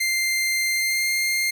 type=tone with pitch glide; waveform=sawtooth; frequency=2093 to 2112 Hz; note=C7 to C7; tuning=0 to +16 cents; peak=-17 dBFS; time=0-1.51 s; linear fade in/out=10 ms; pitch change=+16 cents; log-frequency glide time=0.72-1.09 s; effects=none